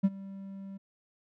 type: tone with ADSR envelope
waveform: triangle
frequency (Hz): 195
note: G3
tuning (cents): -9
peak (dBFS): -16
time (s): 0.03-0.78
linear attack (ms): 19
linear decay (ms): 40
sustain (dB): -22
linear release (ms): 15
effects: tanh soft clip ceiling -13 dBFS